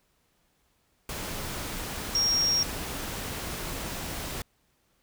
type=tone in noise; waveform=sine; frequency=5588 Hz; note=F8; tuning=in tune; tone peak=-22 dBFS; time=2.15-2.63 s; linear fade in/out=2 ms; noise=pink; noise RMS=-35 dBFS; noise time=1.09-4.42 s; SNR=+10 dB; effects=pink hiss -70 dBFS RMS until 5.02 s